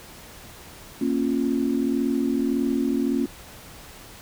sine chord, Bb minor, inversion none, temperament equal with one note detuned, 233.1 / 274.8 / 349.2 Hz, Bb3 / Db4 / F4, 0 / -15 / 0 cents, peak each -25 / -23 / -28 dBFS, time 1.01-3.26 s, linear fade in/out 5 ms, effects pink hiss -44 dBFS RMS until 4.21 s

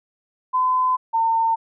sine tone pair in turn, 1018 / 906.4 Hz, C6 / A#5, -48 / -49 cents, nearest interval major second, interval 201 cents, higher first, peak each -16 dBFS, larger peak neither, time 0.53-0.97 / 1.13-1.56 s, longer first, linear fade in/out 20 ms, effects none

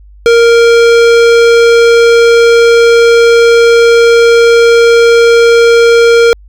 sine tone with hard clipping, 466.2 Hz, A#4, in tune, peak -4 dBFS, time 0.26-6.33 s, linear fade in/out 0 ms, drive 18 dB, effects added 50 Hz sine -33 dBFS peak until 6.48 s

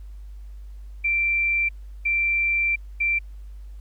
sine tone bursts at uneven times, 2352 Hz, D7, 2 cents sharp, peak -19 dBFS, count 3, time 1.04-1.69 / 2.05-2.76 / 3-3.19 s, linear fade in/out 10 ms, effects added 50 Hz sine -36 dBFS peak until 3.8 s + pink hiss -64 dBFS RMS until 3.8 s

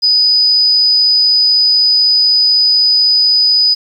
sine tone, 4978 Hz, D#8, in tune, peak -7 dBFS, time 0.02-3.75 s, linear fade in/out 20 ms, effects 7-bit

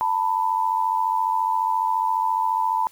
sine tone pair together, 893.3 / 987.8 Hz, A5 / B5, +26 / 0 cents, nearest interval major second, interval 174 cents, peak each -22 dBFS, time 0.01-2.87 s, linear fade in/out 0 ms, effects white hiss -53 dBFS RMS until 2.91 s

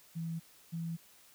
sine tone pair in turn, 164.81 / 166.05 Hz, E3 / E3, 0 / +13 cents, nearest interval unison, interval 13 cents, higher second, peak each -35 / -35 dBFS, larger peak neither, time 0.15-0.4 / 0.72-0.97 s, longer neither, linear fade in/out 20 ms, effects white hiss -61 dBFS RMS until 1.34 s

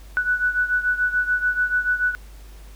sine beating tone pair, 1480 / 1486.9 Hz, F#6 / F#6, 0 / +8 cents, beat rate 6.9 Hz, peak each -20 / -24 dBFS, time 0.17-2.15 s, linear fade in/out 0 ms, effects added 50 Hz sine -39 dBFS peak until 2.75 s + pink hiss -51 dBFS RMS until 2.75 s

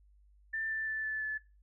sine tone with pitch steps, 1781 / 1768.7 / 1756.5 / 1744.3 / 1732.3 Hz, A6 / A6 / A6 / A6 / A6, +21 / +9 / -3 / -16 / -27 cents, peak -33 dBFS, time 0.53-1.38 s, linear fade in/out 10 ms, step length 170 ms, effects noise-tail reverb RT60 0.3 s tail -19 dB re dry + added 50 Hz sine -60 dBFS peak until 1.62 s

